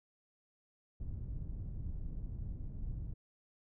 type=low-pass noise; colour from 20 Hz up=pink; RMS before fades=-41 dBFS; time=1-3.14 s; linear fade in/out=5 ms; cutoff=120 Hz; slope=12 dB/octave; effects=none